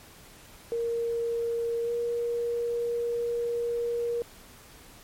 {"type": "tone with pitch glide", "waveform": "sine", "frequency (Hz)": [466.2, 472.7], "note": ["A#4", "A#4"], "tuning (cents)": [0, 24], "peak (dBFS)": -26, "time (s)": [0.72, 4.22], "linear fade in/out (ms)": 0, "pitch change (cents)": 24, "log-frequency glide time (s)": [1.84, 1.9], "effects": ["pink hiss -51 dBFS RMS until 5.03 s", "MP3 64 kbps"]}